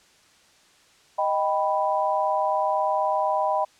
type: chord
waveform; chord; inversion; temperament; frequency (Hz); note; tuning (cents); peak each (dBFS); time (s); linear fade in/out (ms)
sine; Eb augmented; none; equal; 622.3 / 784 / 987.8; Eb5 / G5 / B5; 0 / 0 / 0; -25; 1.18-3.65; 10
effects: white hiss -57 dBFS RMS until 3.79 s + low-pass 7000 Hz 12 dB/octave